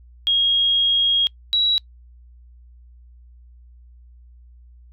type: tone pair in turn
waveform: sine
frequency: 3271 / 3890 Hz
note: G#7 / B7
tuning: -27 / -27 cents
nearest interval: minor third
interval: 300 cents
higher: second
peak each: -15 dBFS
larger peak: neither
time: 0.27-1.27 / 1.53-1.78 s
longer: first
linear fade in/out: 0 ms
effects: noise-tail reverb RT60 0.1 s tail -25 dB re dry + added 60 Hz sine -44 dBFS peak until 4.92 s